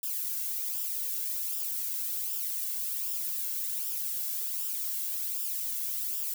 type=noise with flanger; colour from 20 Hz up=violet; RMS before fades=-33 dBFS; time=0.03-6.34 s; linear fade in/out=2 ms; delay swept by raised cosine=0.47 to 1.67 ms; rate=1.3 Hz; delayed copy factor=-0.6; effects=none